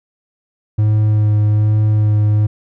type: tone with vibrato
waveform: triangle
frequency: 106.2 Hz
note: G#2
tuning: 39 cents sharp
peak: -8 dBFS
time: 0.78-2.47 s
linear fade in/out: 10 ms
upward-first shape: sine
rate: 1.2 Hz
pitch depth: 14 cents each way
effects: none